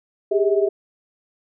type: tone cluster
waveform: sine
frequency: 394.5 / 412.9 / 645 Hz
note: G4 / G#4 / E5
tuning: +11 / -10 / -38 cents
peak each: -18 / -20 / -23 dBFS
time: 0.31-0.69 s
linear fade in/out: 10 ms
effects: none